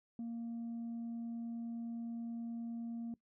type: tone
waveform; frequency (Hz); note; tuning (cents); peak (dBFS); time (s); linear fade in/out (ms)
sine; 232.4; A#3; -5; -37; 0.19-3.14; 2
effects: noise-tail reverb RT60 0.1 s tail -21 dB re dry + tanh soft clip ceiling -38 dBFS